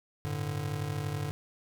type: chord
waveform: square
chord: G suspended second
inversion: none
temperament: just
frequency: 98 / 110.25 / 147 Hz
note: G2 / A2 / D3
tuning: 0 / +4 / +2 cents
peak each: -38 / -39 / -35 dBFS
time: 0.25-1.31 s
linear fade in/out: 0 ms
effects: none